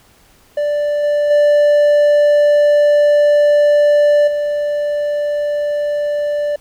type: tone with level steps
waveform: triangle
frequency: 587.3 Hz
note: D5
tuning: in tune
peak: -12 / -10 / -6 / -13 dBFS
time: 0.57-6.56 s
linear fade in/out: 5 ms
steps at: 1.03 / 1.3 / 4.27 s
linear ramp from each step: 10 ms
effects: pink hiss -50 dBFS RMS until 6.6 s